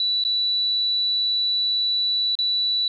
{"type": "tone with dropouts", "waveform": "sine", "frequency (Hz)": 3951, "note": "B7", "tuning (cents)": 0, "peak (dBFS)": -19, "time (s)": [0, 2.88], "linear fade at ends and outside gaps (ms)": 2, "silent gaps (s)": [[0.238, 0.249], [2.353, 2.388]], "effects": []}